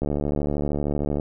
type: click train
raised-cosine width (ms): 2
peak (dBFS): -12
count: 87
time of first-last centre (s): 0.02-1.198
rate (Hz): 73
effects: none